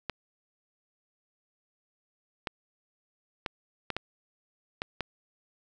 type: clicks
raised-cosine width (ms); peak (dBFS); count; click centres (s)
0.3; -15; 7; 0.097 / 2.472 / 3.462 / 3.903 / 3.966 / 4.819 / 5.007
effects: none